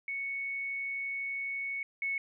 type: tone pair in turn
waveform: sine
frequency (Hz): 2217 / 2206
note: C#7 / C#7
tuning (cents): 0 / -9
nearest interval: unison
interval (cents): 9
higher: first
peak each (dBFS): -33 / -30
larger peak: second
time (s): 0.08-1.83 / 2.02-2.18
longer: first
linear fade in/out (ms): 2
effects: none